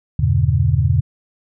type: chord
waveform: sine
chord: E diminished seventh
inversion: none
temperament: just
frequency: 82.41 / 98.89 / 118.67 / 142.4 Hz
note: E2 / G2 / Bb2 / Db3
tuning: 0 / +16 / +31 / +47 cents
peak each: -18 dBFS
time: 0.19-1.01 s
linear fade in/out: 5 ms
effects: none